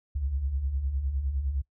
sine beating tone pair, 60.6 / 70.4 Hz, B1 / C#2, -32 / +27 cents, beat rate 9.8 Hz, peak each -35 / -27 dBFS, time 0.15-1.62 s, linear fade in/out 10 ms, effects noise-tail reverb RT60 0.1 s tail -22 dB re dry

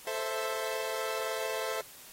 sawtooth chord, A minor, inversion none, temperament equal, 440 / 523.3 / 659.3 Hz, A4 / C5 / E5, 0 / 0 / 0 cents, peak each -33 dBFS, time 0.07-1.81 s, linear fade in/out 2 ms, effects white hiss -51 dBFS RMS until 2.12 s + AAC 48 kbps

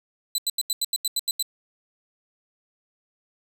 20% pulse tone bursts, 4013 Hz, B7, 27 cents sharp, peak -16 dBFS, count 10, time 0.35-1.426 s, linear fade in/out 2 ms, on 32 ms, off 84 ms, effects none

